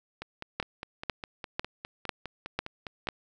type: two click trains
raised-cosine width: 0.3 ms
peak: -12 / -21 dBFS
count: 6 / 15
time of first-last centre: 0.6-3.088 / 0.22-3.071 s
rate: 2.01 / 4.91 Hz
effects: none